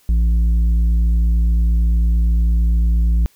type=tone with tanh clipping; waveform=sine; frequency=56.8 Hz; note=A#1; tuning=44 cents flat; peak=-13 dBFS; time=0.09-3.26 s; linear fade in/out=0 ms; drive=6 dB; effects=white hiss -55 dBFS RMS until 3.35 s